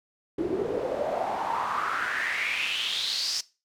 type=noise with band-pass filter sweep; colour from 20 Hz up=pink; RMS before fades=-29 dBFS; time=0.38-3.41 s; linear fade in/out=5 ms; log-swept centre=320 to 5400 Hz; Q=5.7; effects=noise-tail reverb RT60 0.3 s tail -20 dB re dry